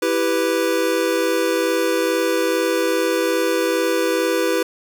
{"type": "chord", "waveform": "square", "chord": "E minor", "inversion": "none", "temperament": "equal", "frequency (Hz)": [329.6, 392, 493.9], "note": ["E4", "G4", "B4"], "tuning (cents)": [0, 0, 0], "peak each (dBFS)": [-23, -23, -21], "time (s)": [0.02, 4.63], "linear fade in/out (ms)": 5, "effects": []}